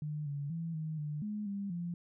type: tone with pitch steps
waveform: sine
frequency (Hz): 150.6 / 142.9 / 165.5 / 156.9 / 149.3 / 209.9 / 199.6 / 172.8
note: D3 / D3 / E3 / D#3 / D3 / G#3 / G3 / F3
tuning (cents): +44 / -47 / +7 / +15 / +29 / +19 / +32 / -18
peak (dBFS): -35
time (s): 0.02-1.94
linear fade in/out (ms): 2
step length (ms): 240
effects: none